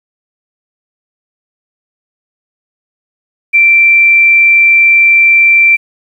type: tone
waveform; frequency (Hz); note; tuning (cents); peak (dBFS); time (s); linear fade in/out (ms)
sine; 2349; D7; 0; -3; 3.53-5.77; 20
effects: 7-bit